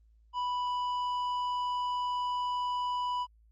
sine tone with tanh clipping, 987.8 Hz, B5, in tune, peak -31 dBFS, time 0.33-3.27 s, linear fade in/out 50 ms, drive 8 dB, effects added 55 Hz sine -59 dBFS peak until 3.51 s + Opus 24 kbps

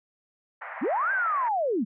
white band-pass noise, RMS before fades -38 dBFS, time 0.61-1.49 s, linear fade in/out 10 ms, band 610 to 2000 Hz, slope 48 dB/octave
sine linear two-way sweep, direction up then down, 181 to 1619 to 181 Hz, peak -23 dBFS, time 0.81-1.85 s, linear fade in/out 20 ms, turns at 1.12 s
effects none

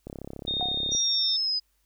click train, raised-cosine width 2 ms, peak -24 dBFS, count 31, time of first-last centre 0.07-0.95 s, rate 34.1 Hz
sine tone with pitch glide, 3684 to 3654 Hz, A#7 to A#7, -21 to -35 cents, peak -26 dBFS, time 0.47-1.37 s, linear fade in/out 10 ms, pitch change -14 cents, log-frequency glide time 0.67-1.06 s
sine tone with exponential decay, 729 Hz, F#5, 26 cents flat, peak -27 dBFS, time 0.61-0.89 s, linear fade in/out 0 ms, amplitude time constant 59 ms
sine linear sweep, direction down, 5760 to 4978 Hz, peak -24 dBFS, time 0.91-1.6 s, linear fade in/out 20 ms
effects added 50 Hz sine -70 dBFS peak until 1.85 s + white hiss -72 dBFS RMS until 1.85 s

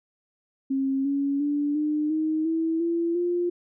sine tone with pitch steps, 269.5 / 279.8 / 290.5 / 301.6 / 313.2 / 325.2 / 337.6 / 350.5 Hz, C#4 / C#4 / D4 / D4 / D#4 / E4 / E4 / F4, -49 / +16 / -19 / +46 / +11 / -23 / +41 / +6 cents, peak -22 dBFS, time 0.7-3.5 s, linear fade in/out 10 ms, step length 350 ms, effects none

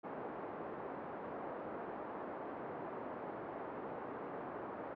pink band-pass noise, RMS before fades -45 dBFS, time 0.03-4.95 s, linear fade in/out 20 ms, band 330 to 1000 Hz, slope 12 dB/octave, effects low-pass 2000 Hz 12 dB/octave

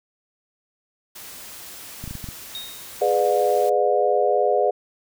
white noise, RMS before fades -39 dBFS, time 1.15-3.7 s, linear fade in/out 10 ms
clicks, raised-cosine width 5 ms, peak -21 dBFS, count 6, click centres 2.04 / 2.077 / 2.11 / 2.153 / 2.242 / 2.288 s
sine tone with exponential decay, 3729 Hz, A#7, in tune, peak -28 dBFS, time 2.55-3.06 s, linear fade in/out 0 ms, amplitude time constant 110 ms
sine chord, G# diminished seventh, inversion none, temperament just, 415.3 / 498.4 / 598 / 717.6 Hz, G#4 / B4 / D5 / F5, 0 / +16 / +31 / +47 cents, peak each -22 dBFS, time 3.01-4.71 s, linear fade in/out 10 ms
effects none

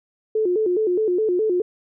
sine tone with vibrato, 394.9 Hz, G4, 13 cents sharp, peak -17 dBFS, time 0.35-1.62 s, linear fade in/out 5 ms, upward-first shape square, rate 4.8 Hz, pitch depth 170 cents each way, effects none

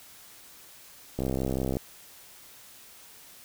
click train, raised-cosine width 2 ms, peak -16 dBFS, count 39, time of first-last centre 1.19-1.769 s, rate 65.6 Hz, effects white hiss -51 dBFS RMS until 3.44 s

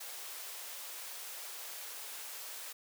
white high-pass noise, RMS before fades -45 dBFS, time 0-2.73 s, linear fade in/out 10 ms, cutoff 430 Hz, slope 24 dB/octave, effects none

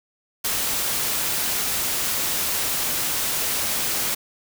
white noise, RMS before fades -24 dBFS, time 0.44-4.15 s, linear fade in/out 10 ms, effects none

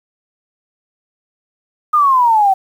sine exponential sweep, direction down, 1244.5 to 753 Hz, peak -8 dBFS, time 1.93-2.54 s, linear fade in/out 10 ms, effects 7-bit

